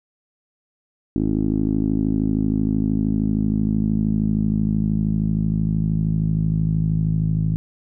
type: tone with low-pass filter sweep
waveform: 10% pulse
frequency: 53 Hz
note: G#1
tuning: 36 cents sharp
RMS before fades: -20 dBFS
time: 1.16-7.56 s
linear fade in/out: 0 ms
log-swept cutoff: 300 to 150 Hz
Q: 3.5
effects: none